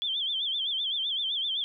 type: tone with vibrato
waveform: sine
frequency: 3322 Hz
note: G#7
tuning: in tune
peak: -27 dBFS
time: 0.02-1.64 s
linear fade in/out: 0 ms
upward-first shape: sine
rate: 7.8 Hz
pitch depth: 130 cents each way
effects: none